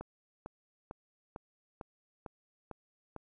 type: click train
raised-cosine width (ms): 1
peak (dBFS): -28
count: 8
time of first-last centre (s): 0.01-3.163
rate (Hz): 2.22
effects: none